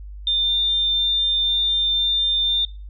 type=tone; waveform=sine; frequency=3599 Hz; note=A7; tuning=38 cents sharp; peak=-17 dBFS; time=0.27-2.65 s; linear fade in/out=2 ms; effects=noise-tail reverb RT60 0.3 s tail -18 dB re dry + added 50 Hz sine -33 dBFS peak until 2.89 s